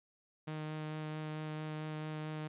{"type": "tone with vibrato", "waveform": "sawtooth", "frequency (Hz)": 154.5, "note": "D#3", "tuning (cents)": -12, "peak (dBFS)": -35, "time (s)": [0.47, 2.48], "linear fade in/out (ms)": 10, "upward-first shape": "sine", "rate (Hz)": 4.5, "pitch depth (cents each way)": 9, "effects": ["resampled to 8000 Hz"]}